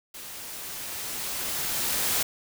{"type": "noise with level ramp", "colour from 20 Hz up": "white", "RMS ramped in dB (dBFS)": [-41, -25], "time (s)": [0.14, 2.23], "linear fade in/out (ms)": 5, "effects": []}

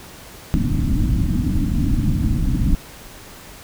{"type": "low-pass noise", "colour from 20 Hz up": "pink", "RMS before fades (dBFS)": -18, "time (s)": [0.54, 2.75], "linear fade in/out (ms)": 0, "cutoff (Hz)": 310, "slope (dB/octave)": 96, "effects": ["pink hiss -40 dBFS RMS until 3.63 s"]}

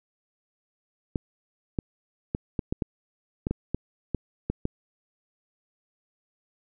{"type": "clicks", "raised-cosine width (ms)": 3, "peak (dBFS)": -13, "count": 12, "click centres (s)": [1.158, 1.788, 2.349, 2.592, 2.725, 2.822, 3.469, 3.51, 3.746, 4.147, 4.5, 4.654], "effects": []}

